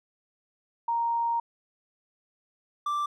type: tone pair in turn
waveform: sine / triangle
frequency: 932.3 / 1174.6 Hz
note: A#5 / D6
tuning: 0 / 0 cents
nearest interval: major third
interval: 400 cents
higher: second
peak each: -24 dBFS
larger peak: neither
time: 0.88-1.4 / 2.86-3.06 s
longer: first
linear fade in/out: 5 ms
effects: none